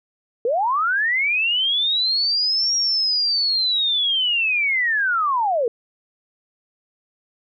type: linear two-way sweep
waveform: sine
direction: up then down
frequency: 440 to 5650 to 440 Hz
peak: -17 dBFS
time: 0.45-5.68 s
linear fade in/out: 2 ms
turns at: 2.75 s
effects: none